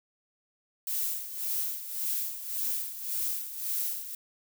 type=noise with tremolo; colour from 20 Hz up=violet; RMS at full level=-30 dBFS; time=0.87-4.15 s; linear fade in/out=2 ms; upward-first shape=sine; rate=1.8 Hz; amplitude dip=70%; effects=none